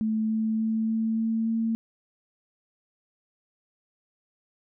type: tone with pitch steps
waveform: sine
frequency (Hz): 218.8 / 220.2 / 221.6 / 223 / 224.4 / 225.9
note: A3 / A3 / A3 / A3 / A3 / A3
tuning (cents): -9 / +2 / +13 / +23 / +34 / +46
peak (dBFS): -23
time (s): 0.01-1.75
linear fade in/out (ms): 0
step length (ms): 290
effects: none